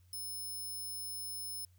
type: tone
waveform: 5% pulse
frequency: 5220 Hz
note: E8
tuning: 18 cents flat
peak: -34 dBFS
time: 0.13-1.65 s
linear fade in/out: 2 ms
effects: added 90 Hz sine -61 dBFS peak until 1.78 s + white hiss -75 dBFS RMS until 1.78 s